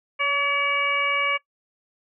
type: harmonic tone with a mistuned harmonic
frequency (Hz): 569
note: C#5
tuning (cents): +45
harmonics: 1 / 2 / 3 / 4 / 5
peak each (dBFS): -31 / -25 / -31 / -23 / -31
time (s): 0.19-1.38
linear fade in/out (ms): 20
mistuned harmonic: 1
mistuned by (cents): -20
effects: noise-tail reverb RT60 0.1 s tail -18 dB re dry